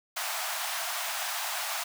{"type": "high-pass noise", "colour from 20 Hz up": "pink", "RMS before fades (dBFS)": -33, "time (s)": [0.16, 1.84], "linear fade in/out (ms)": 10, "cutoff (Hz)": 640, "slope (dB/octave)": 96, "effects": []}